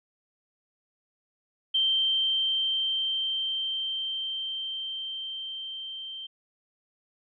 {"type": "tone with level ramp", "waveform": "sine", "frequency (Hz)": 3134, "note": "G7", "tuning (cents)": -1, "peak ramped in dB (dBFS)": [-21, -36], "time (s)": [1.74, 6.27], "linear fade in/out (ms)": 10, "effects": []}